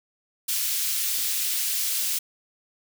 white high-pass noise, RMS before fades -26 dBFS, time 0.48-2.19 s, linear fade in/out 10 ms, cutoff 2800 Hz, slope 12 dB/octave, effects none

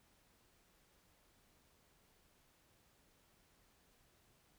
silence, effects pink hiss -72 dBFS RMS until 4.58 s

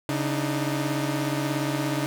sawtooth tone cluster, 139 / 299.4 / 316.3 Hz, C#3 / D4 / D#4, +5 / +33 / +29 cents, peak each -24 / -25 / -27 dBFS, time 0.09-2.06 s, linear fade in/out 0 ms, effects none

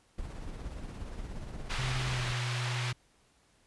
brown noise with tremolo, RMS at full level -38 dBFS, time 0.18-2.34 s, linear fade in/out 5 ms, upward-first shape sine, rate 17 Hz, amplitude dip 40%
white band-pass noise, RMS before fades -38 dBFS, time 1.69-2.93 s, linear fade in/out 20 ms, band 730 to 3100 Hz, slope 12 dB/octave
triangle tone with pitch glide, 127.2 to 122.44 Hz, C3 to B2, -48 to -15 cents, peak -30 dBFS, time 1.78-2.93 s, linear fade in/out 5 ms, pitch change -67 cents, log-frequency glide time 2.11-2.23 s
effects pink hiss -67 dBFS RMS until 3.66 s + resampled to 24000 Hz

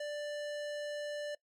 sine tone with hard clipping, 589 Hz, D5, 5 cents sharp, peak -39 dBFS, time 0-1.35 s, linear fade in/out 5 ms, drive 18 dB, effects noise-tail reverb RT60 0.1 s tail -21 dB re dry

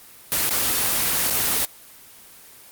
white noise with dropouts, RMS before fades -21 dBFS, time 0.32-1.65 s, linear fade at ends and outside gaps 0 ms, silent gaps 0.493-0.508 / 1.3-1.306 s, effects white hiss -46 dBFS RMS until 2.71 s + Opus 24 kbps

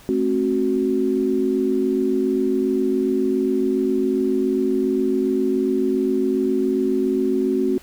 sine chord, F# diminished, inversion first, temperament equal with one note detuned, 220 / 267.3 / 370 Hz, A3 / C4 / F#4, 0 / +37 / 0 cents, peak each -25 / -21 / -20 dBFS, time 0.09-7.78 s, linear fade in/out 0 ms, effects pink hiss -47 dBFS RMS until 7.82 s

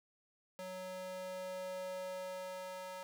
square tone with high-pass filter sweep, 185 Hz, F#3, in tune, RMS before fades -44 dBFS, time 0.59-3.03 s, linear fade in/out 0 ms, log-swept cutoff 400 to 710 Hz, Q 3, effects none

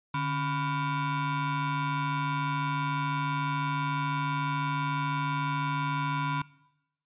35% pulse ring-modulated tone, 422 Hz, G#4, 28 cents sharp, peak -23 dBFS, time 0.14-6.42 s, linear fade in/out 5 ms, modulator 570 Hz, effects noise-tail reverb RT60 0.9 s tail -22 dB re dry + resampled to 8000 Hz

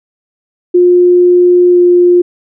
sine tone with pitch glide, 356 to 353.7 Hz, F4 to F4, +33 to +22 cents, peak -3 dBFS, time 0.74-2.22 s, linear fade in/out 10 ms, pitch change -11 cents, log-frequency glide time 1.71-1.78 s, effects none

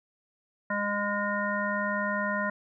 harmonic tone, 204.7 Hz, G#3, 25 cents flat, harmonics 1 / 3 / 5 / 7 / 9, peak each -33 / -33 / -33 / -33 / -33 dBFS, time 0.7-2.5 s, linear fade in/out 5 ms, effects none

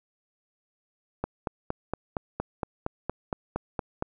click train, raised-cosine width 1 ms, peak -14 dBFS, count 13, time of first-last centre 1.24-4.024 s, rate 4.31 Hz, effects none

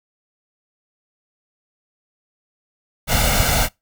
pink noise with comb filter, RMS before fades -17 dBFS, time 3.07-3.69 s, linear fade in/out 50 ms, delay 1.4 ms, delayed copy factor +0.75, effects noise-tail reverb RT60 0.2 s tail -24 dB re dry

